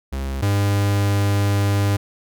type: tone pair in turn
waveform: 45% pulse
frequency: 67.3 / 100.84 Hz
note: C2 / G2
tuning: +49 / +49 cents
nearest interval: perfect fifth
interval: 700 cents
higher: second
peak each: -23 / -16 dBFS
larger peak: second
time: 0.12-0.42 / 0.42-1.97 s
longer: second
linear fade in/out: 10 ms
effects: none